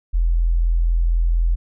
sine tone, 42.1 Hz, E1, 37 cents sharp, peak -14 dBFS, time 0.13-1.56 s, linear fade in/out 20 ms, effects none

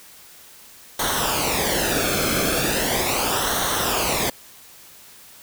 pink noise with flanger, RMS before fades -22 dBFS, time 0.99-4.3 s, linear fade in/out 5 ms, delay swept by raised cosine 0.4 to 1.07 ms, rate 0.38 Hz, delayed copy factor -0.7, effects white hiss -46 dBFS RMS until 5.42 s

